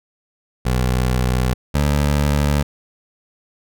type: tone pair in turn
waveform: 20% pulse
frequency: 62.7 / 72.52 Hz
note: B1 / D2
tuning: +27 / -21 cents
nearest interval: minor third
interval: 252 cents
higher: second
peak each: -11 / -10 dBFS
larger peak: second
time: 0.65-1.54 / 1.74-2.63 s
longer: neither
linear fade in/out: 10 ms
effects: none